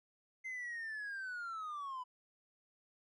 triangle linear sweep, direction down, 2084 to 987.8 Hz, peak -38 dBFS, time 0.44-2.04 s, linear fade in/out 20 ms, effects tanh soft clip ceiling -35 dBFS + resampled to 24000 Hz

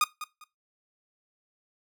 sawtooth tone with echo, 1230 Hz, D#6, 20 cents flat, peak -17 dBFS, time 0.01-0.04 s, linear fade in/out 2 ms, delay 200 ms, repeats 2, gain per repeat -13 dB, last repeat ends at 0.44 s, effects noise-tail reverb RT60 0.2 s tail -17 dB re dry

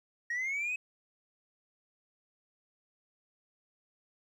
sine linear sweep, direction up, 1864.7 to 2564 Hz, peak -29 dBFS, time 0.3-0.76 s, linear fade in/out 5 ms, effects tanh soft clip ceiling -30 dBFS + 11-bit

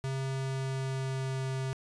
square tone with pitch glide, 133.9 to 132.44 Hz, C3 to C3, +40 to +21 cents, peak -32 dBFS, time 0.04-1.73 s, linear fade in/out 0 ms, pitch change -19 cents, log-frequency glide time 0.23-1.51 s, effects resampled to 22050 Hz + 11-bit

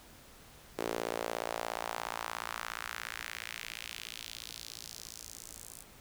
sawtooth tone with high-pass filter sweep, 57 Hz, A#1, 38 cents flat, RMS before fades -41 dBFS, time 0.78-5.83 s, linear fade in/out 10 ms, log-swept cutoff 390 to 8700 Hz, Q 1.8, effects pink hiss -56 dBFS RMS until 6 s

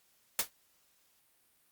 white noise with exponential decay, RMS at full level -25 dBFS, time 0.39-0.5 s, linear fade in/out 1 ms, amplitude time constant 22 ms, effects white hiss -70 dBFS RMS until 1.71 s + Opus 48 kbps

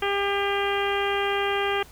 harmonic tone, 400 Hz, G4, 35 cents sharp, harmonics 1 / 2 / 3 / 4 / 5 / 6 / 7 / 8, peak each -26 / -29 / -31 / -32 / -33 / -34 / -34 / -35 dBFS, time 0.02-1.83 s, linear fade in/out 5 ms, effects added 60 Hz sine -50 dBFS peak until 1.91 s + pink hiss -50 dBFS RMS until 1.91 s

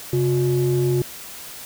sine tone pair together, 134.44 / 358.9 Hz, C3 / F4, +47 / +47 cents, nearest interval octave + perfect fourth, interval 1700 cents, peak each -18 dBFS, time 0.13-1.02 s, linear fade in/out 2 ms, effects tanh soft clip ceiling -12 dBFS + white hiss -37 dBFS RMS until 1.65 s

